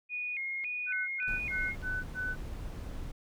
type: tone with vibrato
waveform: sine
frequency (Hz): 2300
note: D7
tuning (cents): -37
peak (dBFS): -33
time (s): 0.09-1.76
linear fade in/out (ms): 50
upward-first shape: square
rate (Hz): 1.8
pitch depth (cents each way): 120
type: click train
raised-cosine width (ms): 0.3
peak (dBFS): -38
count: 4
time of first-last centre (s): 0.64-2.405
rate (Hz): 1.7
type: tone bursts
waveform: sine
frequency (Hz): 1500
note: F#6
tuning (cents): +23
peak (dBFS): -32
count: 5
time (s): 0.86-2.36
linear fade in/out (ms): 50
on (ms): 220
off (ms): 100
type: noise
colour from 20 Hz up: brown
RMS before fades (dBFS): -40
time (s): 1.27-3.12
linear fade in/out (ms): 10
effects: none